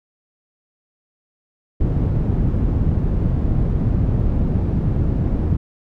white low-pass noise, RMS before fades -18 dBFS, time 1.8-5.57 s, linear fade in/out 10 ms, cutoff 130 Hz, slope 12 dB/octave, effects none

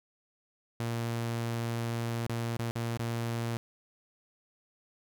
sawtooth tone with dropouts, 116.54 Hz, A#2, in tune, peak -27 dBFS, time 0.8-3.57 s, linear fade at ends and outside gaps 0 ms, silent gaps 2.267-2.296 / 2.569-2.592 / 2.71-2.755 / 2.973-2.994 s, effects none

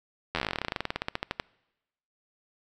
slowing click train, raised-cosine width 0.3 ms, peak -12 dBFS, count 29, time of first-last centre 0.35-1.399 s, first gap 11 ms, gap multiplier 1.08, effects noise-tail reverb RT60 1.0 s tail -25 dB re dry

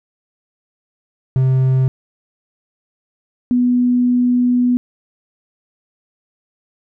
triangle / sine tone pair in turn, 130.81 / 246.4 Hz, C3 / B3, 0 / -4 cents, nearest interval major seventh, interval 1096 cents, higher second, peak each -9 / -11 dBFS, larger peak first, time 1.36-1.88 / 3.51-4.77 s, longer second, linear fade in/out 0 ms, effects none

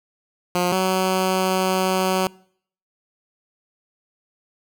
10% pulse tone pair in turn, 178.4 / 187.35 Hz, F3 / F#3, +37 / +22 cents, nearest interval minor second, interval 85 cents, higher second, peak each -10 dBFS, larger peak neither, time 0.55-0.72 / 0.72-2.27 s, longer second, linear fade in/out 2 ms, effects noise-tail reverb RT60 0.6 s tail -24 dB re dry

